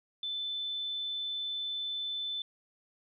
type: tone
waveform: sine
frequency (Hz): 3520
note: A7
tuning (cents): 0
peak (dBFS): -33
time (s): 0.23-2.42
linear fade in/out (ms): 2
effects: none